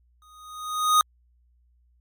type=tone with exponential growth; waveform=square; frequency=1243 Hz; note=D#6; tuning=2 cents flat; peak=-14 dBFS; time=0.22-1.01 s; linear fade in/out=1 ms; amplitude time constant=170 ms; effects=added 60 Hz sine -59 dBFS peak until 2 s + MP3 96 kbps